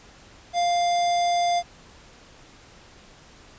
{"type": "tone with notch filter", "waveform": "square", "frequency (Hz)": 698.5, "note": "F5", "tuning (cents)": 0, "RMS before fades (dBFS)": -22, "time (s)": [0.53, 1.63], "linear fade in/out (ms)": 50, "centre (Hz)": 1800, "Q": 1.9, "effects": ["pink hiss -50 dBFS RMS until 3.58 s", "resampled to 16000 Hz"]}